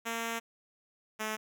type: tone pair in turn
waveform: 5% pulse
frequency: 229.5 / 216.6 Hz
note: A#3 / A3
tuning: -27 / -27 cents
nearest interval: minor second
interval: 100 cents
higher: first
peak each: -22 dBFS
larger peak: neither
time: 0.05-0.4 / 1.19-1.37 s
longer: first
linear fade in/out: 20 ms
effects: none